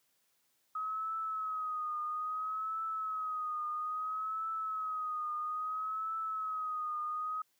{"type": "tone with vibrato", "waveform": "sine", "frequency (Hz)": 1267, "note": "D#6", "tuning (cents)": 31, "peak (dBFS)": -34, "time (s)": [0.75, 7.42], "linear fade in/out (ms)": 5, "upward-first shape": "triangle", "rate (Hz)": 0.6, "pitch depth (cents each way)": 68, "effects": ["white hiss -75 dBFS RMS until 7.59 s", "high-pass 100 Hz 12 dB/octave"]}